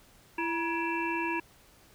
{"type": "harmonic tone with a mistuned harmonic", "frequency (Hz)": 335.2, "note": "E4", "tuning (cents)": 29, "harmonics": [1, 3, 5, 7, 8], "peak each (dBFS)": [-33, -33, -38, -39, -36], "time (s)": [0.38, 1.4], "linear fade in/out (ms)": 5, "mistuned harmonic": 3, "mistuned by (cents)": -81, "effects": ["pink hiss -59 dBFS RMS until 1.94 s"]}